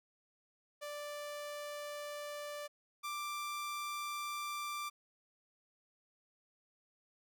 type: tone pair in turn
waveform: sawtooth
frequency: 587.3 / 1178.7 Hz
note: D5 / D6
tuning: 0 / +6 cents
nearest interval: octave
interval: 1206 cents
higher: second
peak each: -38 / -35 dBFS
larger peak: second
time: 0.81-2.68 / 3.03-4.9 s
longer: neither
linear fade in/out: 20 ms
effects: none